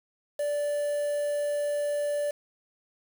triangle tone with quantisation, 584 Hz, D5, 10 cents flat, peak -24 dBFS, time 0.39-2.31 s, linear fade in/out 5 ms, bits 7, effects none

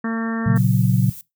harmonic tone, 226.6 Hz, A#3, 49 cents flat, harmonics 1 / 2 / 3 / 4 / 5 / 6 / 7 / 8, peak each -21 / -32 / -37 / -37 / -33 / -35 / -36 / -33 dBFS, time 0.04-0.58 s, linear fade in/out 5 ms
sine chord, F# major, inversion first, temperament equal with one note detuned, 116.54 / 137.16 / 185 Hz, A#2 / C#3 / F#3, 0 / -18 / 0 cents, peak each -18 dBFS, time 0.46-1.1 s, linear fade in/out 5 ms
violet noise, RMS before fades -37 dBFS, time 0.56-1.21 s, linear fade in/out 0 ms
effects noise-tail reverb RT60 0.2 s tail -20 dB re dry

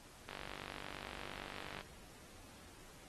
click train, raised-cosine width 0.3 ms, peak -29 dBFS, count 75, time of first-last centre 0.29-1.81 s, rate 48.7 Hz, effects pink hiss -59 dBFS RMS until 3.08 s + AAC 32 kbps

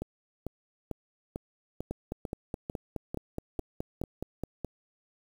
two click trains, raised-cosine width 2 ms, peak -20 / -21 dBFS, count 14 / 10, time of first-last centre 1.91-4.647 / 0.02-4.038 s, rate 4.75 / 2.24 Hz, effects 8-bit

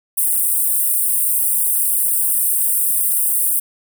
pink high-pass noise, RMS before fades -17 dBFS, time 0.17-3.6 s, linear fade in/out 10 ms, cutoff 8500 Hz, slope 96 dB/octave, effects none

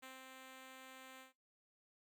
5% pulse tone with ADSR envelope, 261.6 Hz, C4, in tune, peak -40 dBFS, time 0.02-1.33 s, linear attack 16 ms, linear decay 190 ms, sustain -3 dB, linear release 130 ms, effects noise-tail reverb RT60 0.2 s tail -17 dB re dry

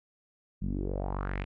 sawtooth tone with low-pass filter sweep, 47.56 Hz, F#1, 48 cents sharp, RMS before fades -33 dBFS, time 0.61-1.45 s, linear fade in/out 20 ms, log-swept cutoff 180 to 2700 Hz, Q 3.7, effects none

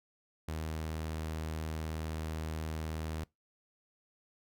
sawtooth tone, 79 Hz, D#2, 27 cents sharp, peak -32 dBFS, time 0.48-3.24 s, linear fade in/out 5 ms, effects noise-tail reverb RT60 0.2 s tail -24 dB re dry

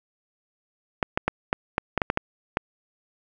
clicks, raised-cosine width 0.5 ms, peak -6 dBFS, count 10, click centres 1.028 / 1.175 / 1.28 / 1.529 / 1.781 / 1.977 / 2.018 / 2.101 / 2.174 / 2.571 s, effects none

